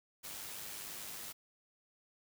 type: noise with amplitude modulation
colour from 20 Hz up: white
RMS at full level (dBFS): -44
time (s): 0.23-1.33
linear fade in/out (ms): 20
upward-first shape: sine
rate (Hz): 102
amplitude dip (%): 35
effects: none